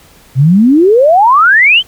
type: exponential sweep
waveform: sine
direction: up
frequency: 123.6 to 3191 Hz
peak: -3 dBFS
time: 0.35-1.83 s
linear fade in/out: 50 ms
effects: pink hiss -42 dBFS RMS until 1.87 s